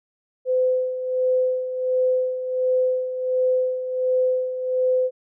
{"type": "tone with tremolo", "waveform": "sine", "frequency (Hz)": 510, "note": "C5", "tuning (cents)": -44, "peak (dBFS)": -16, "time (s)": [0.45, 5.11], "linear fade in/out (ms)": 50, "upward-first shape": "sine", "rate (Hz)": 1.4, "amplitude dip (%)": 65, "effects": []}